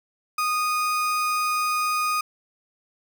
35% pulse tone, 1237 Hz, D#6, 10 cents flat, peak -20 dBFS, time 0.38-2.21 s, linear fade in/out 5 ms, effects none

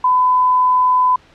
sine tone, 1006 Hz, B5, 32 cents sharp, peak -10 dBFS, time 0.04-1.16 s, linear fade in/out 5 ms, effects pink hiss -48 dBFS RMS until 1.34 s + low-pass 4000 Hz 12 dB/octave

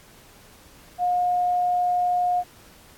sine tone, 716 Hz, F5, 43 cents sharp, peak -19 dBFS, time 0.98-2.44 s, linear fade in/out 50 ms, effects pink hiss -51 dBFS RMS until 2.97 s + AAC 64 kbps

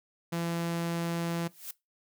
sawtooth tone, 169 Hz, E3, 43 cents sharp, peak -26 dBFS, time 0.32-1.48 s, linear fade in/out 10 ms
blue noise with exponential growth, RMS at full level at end -36 dBFS, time 1.42-1.71 s, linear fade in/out 5 ms, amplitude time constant 62 ms
effects noise-tail reverb RT60 0.2 s tail -20 dB re dry

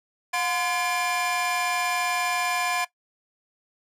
45% pulse tone cluster, 717 / 1030 / 1706 / 2385 Hz, F5 / C6 / G#6 / D7, +45 / -28 / +46 / +26 cents, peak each -29 dBFS, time 0.33-2.85 s, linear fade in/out 10 ms, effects noise-tail reverb RT60 0.1 s tail -18 dB re dry + low-pass 12000 Hz 12 dB/octave

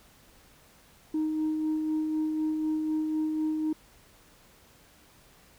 sine tone with tremolo, 311.1 Hz, D#4, in tune, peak -23 dBFS, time 1.14-3.73 s, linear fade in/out 5 ms, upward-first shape sine, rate 4 Hz, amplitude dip 35%, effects tanh soft clip ceiling -23 dBFS + pink hiss -58 dBFS RMS until 5.58 s

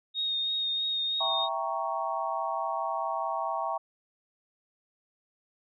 sine tone with vibrato, 3713 Hz, A#7, 8 cents flat, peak -27 dBFS, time 0.14-1.49 s, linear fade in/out 50 ms, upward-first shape triangle, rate 3.1 Hz, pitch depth 20 cents each way
sine chord, E diminished seventh, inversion none, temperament equal, 659.3 / 784 / 932.3 / 1108.7 Hz, E5 / G5 / Bb5 / Db6, 0 / 0 / 0 / 0 cents, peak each -34 dBFS, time 1.2-3.78 s, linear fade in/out 10 ms
effects none

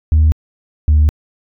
sine tone pair in turn, 77.78 / 75.61 Hz, D#2 / D#2, 0 / -49 cents, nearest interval unison, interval 49 cents, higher first, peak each -5 dBFS, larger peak neither, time 0.12-0.32 / 0.88-1.09 s, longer second, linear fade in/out 0 ms, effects tanh soft clip ceiling -5 dBFS

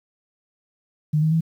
sine tone with pitch steps, 152.2 / 157.39 / 162.75 Hz, D#3 / D#3 / E3, -38 / +20 / -22 cents, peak -16 dBFS, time 1.13-1.409 s, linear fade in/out 10 ms, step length 93 ms, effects 9-bit

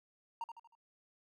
triangle tone with echo, 926 Hz, A#5, 12 cents flat, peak -35 dBFS, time 0.41-0.44 s, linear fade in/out 2 ms, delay 78 ms, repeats 4, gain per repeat -7 dB, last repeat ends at 0.752 s, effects none

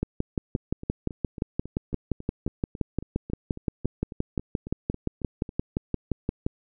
two click trains, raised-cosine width 3 ms, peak -24 / -12 dBFS, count 19 / 38, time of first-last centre 0.56-5.492 / 0.03-6.465 s, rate 3.65 / 5.75 Hz, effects none

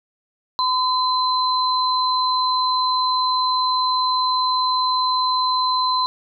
sine tone pair together, 1015 / 4060 Hz, B5 / B7, +47 / +47 cents, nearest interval 2 octaves, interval 2400 cents, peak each -18 / -22 dBFS, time 0.59-6.06 s, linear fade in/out 0 ms, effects none

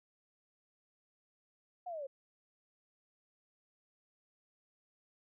sine linear sweep, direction down, 740 to 523.3 Hz, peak -39 dBFS, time 1.86-2.07 s, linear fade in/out 10 ms, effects none

